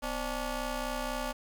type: ring-modulated tone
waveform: 15% pulse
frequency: 282 Hz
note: C#4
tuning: 30 cents sharp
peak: -23 dBFS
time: 0.02-1.33 s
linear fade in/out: 20 ms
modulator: 314 Hz
effects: none